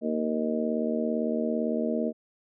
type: harmonic tone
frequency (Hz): 77.78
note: D#2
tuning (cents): 0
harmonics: 3 / 4 / 5 / 6 / 7 / 8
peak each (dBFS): -28 / -34 / -36 / -32 / -43 / -32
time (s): 0.01-2.13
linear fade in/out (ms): 50
effects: none